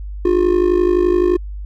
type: tone with amplitude modulation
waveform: triangle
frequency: 356.6 Hz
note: F4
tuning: 36 cents sharp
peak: -6 dBFS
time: 0.25-1.37 s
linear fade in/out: 5 ms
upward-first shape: sine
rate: 51.7 Hz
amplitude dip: 80%
effects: added 50 Hz sine -25 dBFS peak until 1.65 s